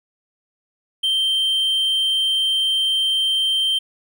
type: tone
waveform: triangle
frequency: 3136 Hz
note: G7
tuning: in tune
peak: -15 dBFS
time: 1.03-3.79 s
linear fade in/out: 10 ms
effects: none